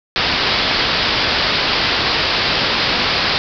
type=low-pass noise; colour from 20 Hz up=white; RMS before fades=-17 dBFS; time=0.16-3.38 s; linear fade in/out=0 ms; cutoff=5100 Hz; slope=96 dB/octave; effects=none